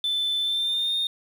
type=tone with pitch glide; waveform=sine; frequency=3523 to 3662 Hz; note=A7 to A#7; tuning=+1 to -32 cents; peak=-21 dBFS; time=0.04-1.07 s; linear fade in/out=2 ms; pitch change=+67 cents; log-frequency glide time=0.41-0.95 s; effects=tanh soft clip ceiling -19 dBFS + 8-bit